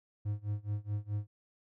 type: tone with tremolo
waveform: triangle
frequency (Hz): 103.83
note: G#2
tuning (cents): 0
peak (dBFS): -28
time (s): 0.25-1.27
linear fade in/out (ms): 10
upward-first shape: sine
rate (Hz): 4.7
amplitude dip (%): 95
effects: none